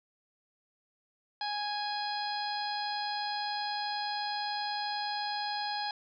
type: harmonic tone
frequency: 829 Hz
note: G#5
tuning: 3 cents flat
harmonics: 1 / 2 / 3 / 4 / 5 / 6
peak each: -34 / -41 / -48 / -44 / -40 / -41 dBFS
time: 1.41-5.91 s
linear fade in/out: 2 ms
effects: none